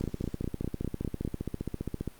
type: two click trains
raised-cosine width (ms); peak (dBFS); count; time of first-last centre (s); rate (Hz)
3; -19 / -17; 32 / 7; 0.01-2.077 / 0.04-1.25; 15 / 4.96
effects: pink hiss -56 dBFS RMS until 2.19 s + Opus 48 kbps